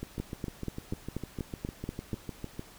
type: two click trains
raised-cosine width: 3 ms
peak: -20 / -23 dBFS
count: 9 / 18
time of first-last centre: 0.2-2.132 / 0.03-2.594 s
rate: 4.14 / 6.63 Hz
effects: pink hiss -53 dBFS RMS until 2.78 s